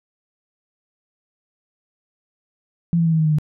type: tone with pitch steps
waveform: sine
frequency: 169.6 / 166.4 / 163.26 / 160.17 / 157.15 / 154.18 / 151.27 Hz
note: E3 / E3 / E3 / E3 / D#3 / D#3 / D#3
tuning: +50 / +17 / -16 / -49 / +18 / -15 / -48 cents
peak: -14 dBFS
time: 2.93-3.385 s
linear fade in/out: 0 ms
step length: 65 ms
effects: none

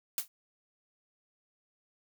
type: noise with exponential decay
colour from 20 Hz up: blue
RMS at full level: -27 dBFS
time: 0.18-0.28 s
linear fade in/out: 1 ms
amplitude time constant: 21 ms
effects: none

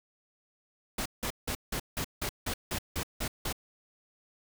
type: noise bursts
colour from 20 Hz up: pink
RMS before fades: -33 dBFS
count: 11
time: 0.98-3.527 s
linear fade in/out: 5 ms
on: 77 ms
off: 170 ms
effects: none

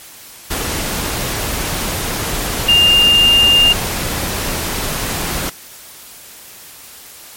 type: tone in noise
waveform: sine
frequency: 2808 Hz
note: F7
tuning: 9 cents sharp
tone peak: -7 dBFS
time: 2.68-3.73 s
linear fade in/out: 10 ms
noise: pink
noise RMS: -20 dBFS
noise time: 0.5-5.5 s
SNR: +10 dB
effects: white hiss -37 dBFS RMS until 7.36 s + MP3 64 kbps

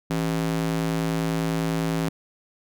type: tone with high-pass filter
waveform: square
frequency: 55 Hz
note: A1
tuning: in tune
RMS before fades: -25 dBFS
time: 0.1-2.09 s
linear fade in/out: 5 ms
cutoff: 190 Hz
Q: 1.8
effects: none

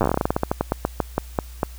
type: slowing click train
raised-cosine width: 1 ms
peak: -5 dBFS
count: 23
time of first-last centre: 0.01-1.632 s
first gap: 9 ms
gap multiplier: 1.17
effects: added 60 Hz sine -36 dBFS peak until 1.78 s + white hiss -48 dBFS RMS until 1.78 s

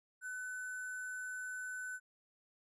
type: tone with sample-and-hold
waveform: sine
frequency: 1505 Hz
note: F#6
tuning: 29 cents sharp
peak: -40 dBFS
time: 0.21-2 s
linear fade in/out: 50 ms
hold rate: 8820 Hz
effects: resampled to 22050 Hz

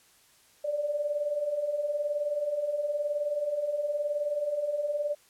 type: beating tone pair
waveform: sine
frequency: 571 / 590 Hz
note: D5 / D5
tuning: -49 / +8 cents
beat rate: 19 Hz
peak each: -35 / -28 dBFS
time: 0.64-5.15 s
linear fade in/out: 10 ms
effects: white hiss -61 dBFS RMS until 5.29 s + low-pass 12000 Hz 12 dB/octave

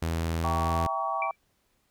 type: tone with pitch glide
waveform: sawtooth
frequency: 82.41 to 83.03 Hz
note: E2 to E2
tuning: 0 to +13 cents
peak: -23 dBFS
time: 0.02-0.87 s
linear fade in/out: 5 ms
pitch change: +13 cents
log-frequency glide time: 0.65-0.7 s
type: chord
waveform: sine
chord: E diminished seventh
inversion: none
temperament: equal with one note detuned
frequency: 659.3 / 784 / 932.3 / 1128.1 Hz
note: E5 / G5 / Bb5 / Db6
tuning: 0 / 0 / 0 / +30 cents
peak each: -34 / -32 / -35 / -30 dBFS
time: 0.44-1.31 s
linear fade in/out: 2 ms
type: tone with exponential decay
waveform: sine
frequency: 2335 Hz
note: D7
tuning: 11 cents flat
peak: -26 dBFS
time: 1.22-1.36 s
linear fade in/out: 2 ms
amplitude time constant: 29 ms
effects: pink hiss -71 dBFS RMS until 1.9 s

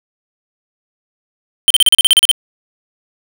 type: tone bursts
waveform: square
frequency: 3112 Hz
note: G7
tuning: 13 cents flat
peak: -5 dBFS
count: 11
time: 1.68-2.314 s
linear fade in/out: 0 ms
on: 24 ms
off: 37 ms
effects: none

